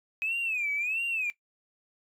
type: tone with vibrato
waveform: triangle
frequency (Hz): 2516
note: D#7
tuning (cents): +19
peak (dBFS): -24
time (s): 0.22-1.3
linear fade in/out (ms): 0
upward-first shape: sine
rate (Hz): 1.5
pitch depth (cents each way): 170
effects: noise-tail reverb RT60 0.1 s tail -19 dB re dry + tanh soft clip ceiling -25 dBFS